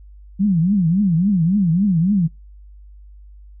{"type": "tone with vibrato", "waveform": "sine", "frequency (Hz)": 182.8, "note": "F#3", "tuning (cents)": -21, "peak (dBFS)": -13, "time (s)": [0.39, 2.28], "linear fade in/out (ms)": 20, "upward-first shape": "triangle", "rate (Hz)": 3.6, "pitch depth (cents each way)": 280, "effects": ["noise-tail reverb RT60 0.2 s tail -22 dB re dry", "added 50 Hz sine -39 dBFS peak until 3.6 s"]}